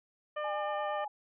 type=harmonic tone; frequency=600 Hz; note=D5; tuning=37 cents sharp; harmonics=1 / 2 / 3 / 4 / 5; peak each=-35 / -38 / -43 / -52 / -51 dBFS; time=0.36-1.05 s; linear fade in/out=10 ms
type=tone with vibrato; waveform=sine; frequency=822 Hz; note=G#5; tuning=18 cents flat; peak=-36 dBFS; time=0.44-1.08 s; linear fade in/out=5 ms; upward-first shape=triangle; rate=8.6 Hz; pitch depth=65 cents each way
effects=none